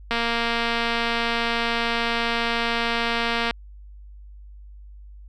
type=click train; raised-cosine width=0.3 ms; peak=-8 dBFS; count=793; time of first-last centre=0.11-3.509 s; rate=233 Hz; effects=added 50 Hz sine -40 dBFS peak until 5.28 s